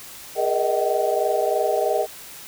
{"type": "tone cluster", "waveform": "sine", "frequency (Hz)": [413.3, 472.9, 614, 637, 762], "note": ["G#4", "A#4", "D#5", "D#5", "G5"], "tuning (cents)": [-8, 25, -23, 41, -49], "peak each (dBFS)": -25, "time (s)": [0.35, 2.07], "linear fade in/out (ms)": 50, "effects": ["white hiss -40 dBFS RMS until 2.47 s"]}